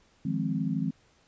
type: chord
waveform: sine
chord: F minor seventh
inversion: third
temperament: equal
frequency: 155.56 / 174.61 / 207.7 / 261.6 Hz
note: Eb3 / F3 / Ab3 / C4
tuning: 0 / 0 / 0 / 0 cents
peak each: -32 dBFS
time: 0.25-0.91 s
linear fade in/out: 5 ms
effects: pink hiss -64 dBFS RMS until 1.27 s + resampled to 16000 Hz